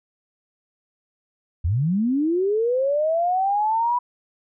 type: linear sweep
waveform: sine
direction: up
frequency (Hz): 73 to 987.8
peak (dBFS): -18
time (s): 1.64-3.99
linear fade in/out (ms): 10
effects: none